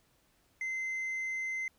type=tone with hard clipping; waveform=triangle; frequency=2068 Hz; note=C7; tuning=21 cents flat; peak=-32 dBFS; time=0.61-1.68 s; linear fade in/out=2 ms; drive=1 dB; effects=pink hiss -70 dBFS RMS until 1.78 s